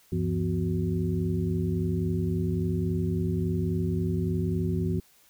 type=tone cluster; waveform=sine; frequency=73.9 / 97.5 / 168.6 / 249.8 / 369.3 Hz; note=D2 / G2 / E3 / B3 / F#4; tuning=+11 / -9 / +39 / +20 / -3 cents; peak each=-37 / -29 / -28 / -34 / -33 dBFS; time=0.12-5 s; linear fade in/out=5 ms; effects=white hiss -60 dBFS RMS until 5.29 s